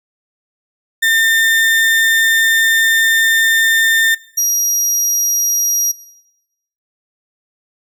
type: tone pair in turn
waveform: 35% pulse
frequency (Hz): 1805 / 5731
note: A6 / F8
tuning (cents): +44 / +44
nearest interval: octave + minor sixth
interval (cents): 2000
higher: second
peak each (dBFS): -9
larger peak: neither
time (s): 1.02-4.15 / 4.37-5.92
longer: first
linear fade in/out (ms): 10
effects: noise-tail reverb RT60 0.9 s tail -21 dB re dry